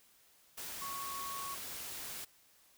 sine tone in noise, 1108.7 Hz, C#6, in tune, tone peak -41 dBFS, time 0.81-1.55 s, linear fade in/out 10 ms, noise white, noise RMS -44 dBFS, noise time 0.57-2.25 s, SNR 0 dB, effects white hiss -66 dBFS RMS until 2.77 s

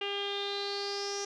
sawtooth tone with low-pass filter sweep, 401.6 Hz, G4, 42 cents sharp, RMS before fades -35 dBFS, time 0.01-1.25 s, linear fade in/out 5 ms, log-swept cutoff 2900 to 5900 Hz, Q 8.7, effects none

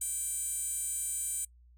15% pulse tone with high-pass filter, 784 Hz, G5, in tune, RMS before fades -35 dBFS, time 0.01-1.45 s, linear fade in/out 5 ms, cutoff 8800 Hz, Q 5.6, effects noise-tail reverb RT60 0.1 s tail -23 dB re dry + added 60 Hz sine -56 dBFS peak until 1.77 s

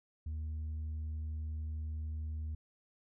sine tone with tanh clipping, 77.78 Hz, D#2, in tune, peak -37 dBFS, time 0.26-2.55 s, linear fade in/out 5 ms, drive 2 dB, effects none

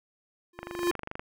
square tone with exponential growth, 349.2 Hz, F4, in tune, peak -22 dBFS, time 0.53-0.91 s, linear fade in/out 5 ms, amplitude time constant 82 ms
click train, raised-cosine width 0.5 ms, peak -21 dBFS, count 16, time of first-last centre 0.59-1.195 s, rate 24.8 Hz
effects none

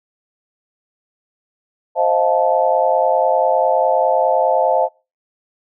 sine chord, F dominant seventh, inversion second, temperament just, 523.8 / 628.6 / 698.5 / 873.1 Hz, C5 / Eb5 / F5 / A5, +2 / +18 / 0 / -14 cents, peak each -18 dBFS, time 1.95-4.89 s, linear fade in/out 50 ms, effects noise-tail reverb RT60 0.3 s tail -25 dB re dry

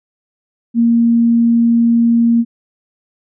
sine tone, 233.1 Hz, A#3, in tune, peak -8 dBFS, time 0.74-2.45 s, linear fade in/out 50 ms, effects none

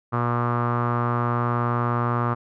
sawtooth tone with low-pass filter, 119.8 Hz, A#2, 48 cents sharp, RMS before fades -23 dBFS, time 0.12-2.35 s, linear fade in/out 20 ms, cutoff 1200 Hz, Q 5.5, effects none

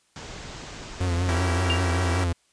pink low-pass noise, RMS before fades -39 dBFS, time 0.16-1.38 s, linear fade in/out 0 ms, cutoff 7700 Hz, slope 48 dB/octave
45% pulse tone with vibrato, 88.1 Hz, F2, 16 cents sharp, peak -22 dBFS, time 1-2.33 s, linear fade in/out 10 ms, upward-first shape triangle, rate 5.2 Hz, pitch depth 71 cents each way
10% pulse chord, C# diminished seventh, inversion none, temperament equal with one note detuned, 277.2 / 329.6 / 385.3 / 466.2 Hz, C#4 / E4 / G4 / Bb4, 0 / 0 / -30 / 0 cents, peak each -29 / -24 / -24 / -27 dBFS, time 1.29-2.24 s, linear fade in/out 0 ms
sine tone with exponential decay, 2800 Hz, F7, 4 cents sharp, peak -20 dBFS, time 1.7-1.91 s, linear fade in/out 0 ms, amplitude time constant 45 ms
effects white hiss -65 dBFS RMS until 2.52 s + resampled to 22050 Hz

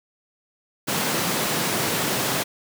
pink high-pass noise, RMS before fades -24 dBFS, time 0.87-2.44 s, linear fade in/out 20 ms, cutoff 130 Hz, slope 24 dB/octave, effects none

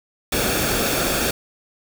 pink noise with comb filter, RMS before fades -21 dBFS, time 0.32-1.31 s, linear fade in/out 5 ms, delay 1 ms, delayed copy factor -0.55, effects none

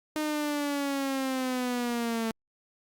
sawtooth linear sweep, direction down, 307.9 to 223.2 Hz, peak -24 dBFS, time 0.16-2.31 s, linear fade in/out 0 ms, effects Opus 48 kbps

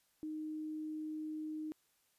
sine tone, 309.6 Hz, D#4, 9 cents flat, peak -39 dBFS, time 0.23-1.72 s, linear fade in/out 0 ms, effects white hiss -75 dBFS RMS until 2.18 s + resampled to 32000 Hz

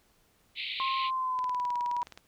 pink band-pass noise, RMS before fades -36 dBFS, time 0.55-1.11 s, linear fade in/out 50 ms, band 2100 to 4200 Hz, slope 96 dB/octave
sine tone with pitch glide, 1063 to 969.2 Hz, C6 to B5, +27 to -33 cents, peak -28 dBFS, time 0.8-2.03 s, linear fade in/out 0 ms, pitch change -160 cents, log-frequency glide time 0.97-1.76 s
click train, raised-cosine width 0.2 ms, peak -27 dBFS, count 16, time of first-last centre 1.39-2.175 s, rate 19.1 Hz
effects pink hiss -67 dBFS RMS until 2.27 s

